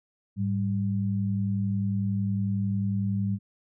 sine tone pair together, 104.97 / 196 Hz, G#2 / G3, +19 / 0 cents, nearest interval major seventh, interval 1081 cents, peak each -27 dBFS, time 0.36-3.39 s, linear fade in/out 50 ms, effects none

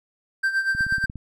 triangle tone with tremolo, 1568 Hz, G6, in tune, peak -16 dBFS, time 0.43-1.06 s, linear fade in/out 10 ms, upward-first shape sine, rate 8.4 Hz, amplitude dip 70%
click train, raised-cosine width 5 ms, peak -22 dBFS, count 8, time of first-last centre 0.75-1.157 s, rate 17.2 Hz
effects none

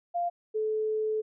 sine tone pair in turn, 696 / 433.2 Hz, F5 / A4, -6 / -27 cents, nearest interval minor sixth, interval 821 cents, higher first, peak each -26 dBFS, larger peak neither, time 0.14-0.3 / 0.54-1.22 s, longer second, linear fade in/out 20 ms, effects none

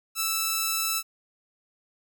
5% pulse tone, 1318.5 Hz, E6, in tune, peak -13 dBFS, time 0.15-1.03 s, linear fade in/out 50 ms, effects none

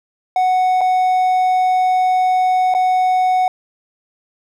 triangle tone with dropouts, 740 Hz, F#5, in tune, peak -10 dBFS, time 0.36-3.48 s, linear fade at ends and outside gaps 2 ms, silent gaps 0.809-0.813 / 2.74-2.748 s, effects none

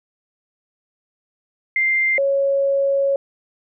sine tone pair in turn, 2095 / 552.7 Hz, C7 / C#5, +2 / -5 cents, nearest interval octave + major seventh, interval 2307 cents, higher first, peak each -15 dBFS, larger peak neither, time 1.76-2.18 / 2.18-3.16 s, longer second, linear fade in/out 2 ms, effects none

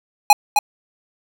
square tone with echo, 830.6 Hz, G#5, in tune, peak -5 dBFS, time 0.3-0.33 s, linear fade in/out 2 ms, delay 260 ms, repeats 1, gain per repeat -7 dB, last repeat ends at 0.59 s, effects none

